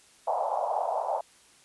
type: band-pass noise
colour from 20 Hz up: white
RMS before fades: -29 dBFS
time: 0.27-1.21 s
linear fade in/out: 5 ms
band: 580 to 900 Hz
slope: 48 dB/octave
effects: white hiss -58 dBFS RMS until 1.64 s + resampled to 24000 Hz